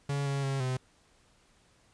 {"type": "tone with pitch steps", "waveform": "45% pulse", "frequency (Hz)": [141.1, 139.1, 136.3, 128.6], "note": ["C#3", "C#3", "C#3", "C3"], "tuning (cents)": [31, 6, -29, -30], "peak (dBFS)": -29, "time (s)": [0.09, 0.77], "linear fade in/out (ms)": 5, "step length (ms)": 170, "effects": ["pink hiss -65 dBFS RMS until 1.93 s", "resampled to 22050 Hz"]}